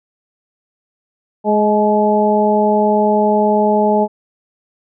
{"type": "harmonic tone with a mistuned harmonic", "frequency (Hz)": 210, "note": "G#3", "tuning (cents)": 19, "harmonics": [1, 2, 3, 4], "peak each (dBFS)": [-16, -16, -16, -16], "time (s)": [1.44, 4.08], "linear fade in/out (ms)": 50, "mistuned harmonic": 4, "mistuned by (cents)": 24, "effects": []}